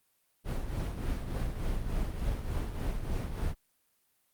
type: noise with tremolo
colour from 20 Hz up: brown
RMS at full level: -30 dBFS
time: 0.44-3.55 s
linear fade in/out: 50 ms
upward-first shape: triangle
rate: 3.4 Hz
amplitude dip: 60%
effects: white hiss -73 dBFS RMS until 4.33 s + Opus 32 kbps